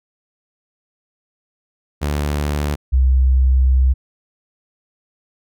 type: tone pair in turn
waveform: sawtooth / sine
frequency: 73.42 / 64.8 Hz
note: D2 / C2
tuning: 0 / -16 cents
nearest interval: major second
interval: 216 cents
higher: first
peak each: -14 / -10 dBFS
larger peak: second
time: 2.01-2.76 / 2.92-3.94 s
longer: second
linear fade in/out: 20 ms
effects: none